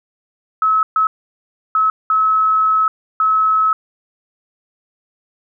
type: tone bursts at uneven times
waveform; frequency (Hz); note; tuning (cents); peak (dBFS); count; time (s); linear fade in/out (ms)
sine; 1291; E6; -37; -11; 5; 0.62-0.83 / 0.96-1.07 / 1.75-1.9 / 2.1-2.88 / 3.2-3.73; 2
effects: none